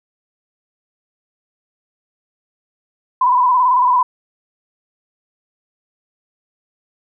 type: tone with vibrato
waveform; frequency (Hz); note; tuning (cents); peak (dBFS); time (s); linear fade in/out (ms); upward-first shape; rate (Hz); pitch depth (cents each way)
sine; 1000; B5; +21; -10; 3.21-4.03; 5; square; 18; 44
effects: none